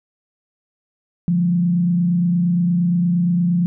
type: tone with frequency modulation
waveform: sine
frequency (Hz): 174.61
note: F3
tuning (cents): 0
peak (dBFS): -14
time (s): 1.28-3.66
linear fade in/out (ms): 0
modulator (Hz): 28.6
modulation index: 0.42
effects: none